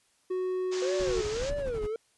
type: tone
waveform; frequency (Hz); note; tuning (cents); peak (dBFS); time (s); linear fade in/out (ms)
triangle; 369.3; F#4; -3; -26; 0.3-1.22; 10
type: band-pass noise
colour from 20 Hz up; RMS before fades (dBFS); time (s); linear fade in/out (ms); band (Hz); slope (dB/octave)
white; -41; 0.71-1.51; 20; 270 to 7000; 48
type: tone with vibrato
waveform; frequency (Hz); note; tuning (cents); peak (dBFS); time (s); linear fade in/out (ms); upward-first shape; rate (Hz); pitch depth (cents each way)
triangle; 493.9; B4; 0; -28; 0.82-1.96; 2; sine; 1.7; 280
type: noise with tremolo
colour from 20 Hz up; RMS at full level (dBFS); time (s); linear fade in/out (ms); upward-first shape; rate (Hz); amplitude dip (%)
brown; -35; 0.99-1.88; 20; triangle; 12; 75
effects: white hiss -68 dBFS RMS until 2.17 s + resampled to 24000 Hz